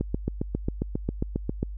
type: click train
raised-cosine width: 3 ms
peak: -13 dBFS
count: 13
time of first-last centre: 0.01-1.629 s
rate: 7.41 Hz
effects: added 50 Hz sine -33 dBFS peak until 1.77 s